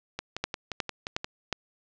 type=two click trains; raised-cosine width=0.2 ms; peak=-15 / -10 dBFS; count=7 / 4; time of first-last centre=0.19-1.244 / 0.44-1.527 s; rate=5.69 / 2.76 Hz; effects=low-pass 6000 Hz 12 dB/octave